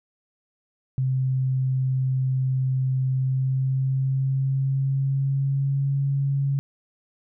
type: tone with pitch glide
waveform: sine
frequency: 130.81 to 138.59 Hz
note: C3 to C#3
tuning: 0 to 0 cents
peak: -20 dBFS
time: 0.98-6.59 s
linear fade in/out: 0 ms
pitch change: +100 cents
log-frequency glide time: 3.1-5.95 s
effects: none